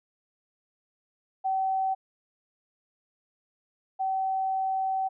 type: tone pair in turn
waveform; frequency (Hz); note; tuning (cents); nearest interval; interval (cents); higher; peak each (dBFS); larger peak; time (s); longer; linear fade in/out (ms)
sine; 765 / 765; G5 / G5; -42 / -42; unison; 0; neither; -24 / -25; first; 1.44-1.95 / 3.99-5.09; second; 20
effects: none